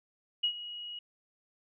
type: tone with ADSR envelope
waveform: sine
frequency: 2900 Hz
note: F#7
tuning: 35 cents flat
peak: -24 dBFS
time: 0.43-0.99 s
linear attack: 11 ms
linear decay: 82 ms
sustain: -15 dB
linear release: 4 ms
effects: none